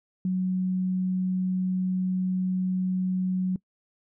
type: tone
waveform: sine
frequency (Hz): 185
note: F#3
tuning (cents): 0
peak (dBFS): -23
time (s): 0.25-3.56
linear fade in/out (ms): 2
effects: noise-tail reverb RT60 0.1 s tail -22 dB re dry